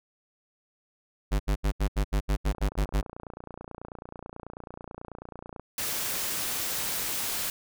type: tone bursts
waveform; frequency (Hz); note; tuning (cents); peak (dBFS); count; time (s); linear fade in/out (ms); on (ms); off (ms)
square; 50.5; G#1; -48; -23; 11; 1.31-3.017; 20; 87; 75
type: click train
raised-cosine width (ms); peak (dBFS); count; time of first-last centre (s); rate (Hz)
1; -26; 92; 2.48-5.596; 29.2
type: noise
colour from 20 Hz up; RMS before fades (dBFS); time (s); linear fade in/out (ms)
white; -31; 5.78-7.5; 2
effects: none

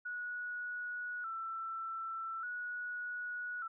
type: tone with vibrato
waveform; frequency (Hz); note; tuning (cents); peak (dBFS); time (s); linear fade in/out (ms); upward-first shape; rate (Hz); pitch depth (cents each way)
sine; 1396.9; F6; 0; -38; 0.05-3.68; 10; square; 0.42; 79
effects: none

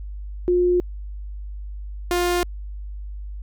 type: tone pair in turn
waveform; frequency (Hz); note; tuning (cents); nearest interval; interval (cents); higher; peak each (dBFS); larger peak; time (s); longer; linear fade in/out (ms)
sine / sawtooth; 356.4 / 352.9; F4 / F4; +35 / +18; unison; 17; first; -15; neither; 0.48-0.8 / 2.11-2.43; neither; 0
effects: added 50 Hz sine -30 dBFS peak until 3.42 s

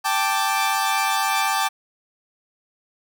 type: chord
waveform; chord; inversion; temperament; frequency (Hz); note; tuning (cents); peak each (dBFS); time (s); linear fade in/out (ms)
sawtooth; G suspended second; none; equal; 784 / 880 / 1174.7; G5 / A5 / D6; 0 / 0 / 0; -20; 0.04-1.69; 20
effects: none

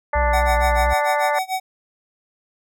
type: harmonic tone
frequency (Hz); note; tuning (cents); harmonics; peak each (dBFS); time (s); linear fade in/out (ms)
293.7; D4; 0; 2 / 3 / 4 / 5 / 6 / 7; -22 / -21 / -28 / -30 / -28 / -29; 0.13-1.39; 5
type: tone with vibrato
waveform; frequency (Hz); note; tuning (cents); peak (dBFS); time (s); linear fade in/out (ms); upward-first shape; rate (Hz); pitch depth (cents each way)
triangle; 61.1; B1; -18; -17; 0.15-0.94; 10; triangle; 4.4; 73
type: tone with tremolo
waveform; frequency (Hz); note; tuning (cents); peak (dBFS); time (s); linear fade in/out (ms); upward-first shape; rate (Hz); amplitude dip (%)
square; 753; F#5; +30; -20; 0.33-1.6; 5; sine; 6.8; 95
effects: none

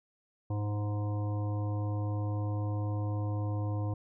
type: harmonic tone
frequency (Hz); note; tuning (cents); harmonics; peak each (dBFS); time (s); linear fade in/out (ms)
103.83; G#2; 0; 1 / 3 / 5 / 7 / 9 / 10; -30 / -40 / -44 / -47 / -49 / -50; 0.5-3.94; 5
effects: none

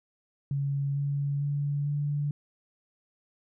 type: tone with pitch steps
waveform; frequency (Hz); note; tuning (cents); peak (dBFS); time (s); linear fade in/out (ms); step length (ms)
sine; 140 / 141.79 / 143.6 / 145.44; C#3 / C#3 / D3 / D3; +18 / +40 / -39 / -16; -26; 0.51-2.31; 2; 450
effects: none

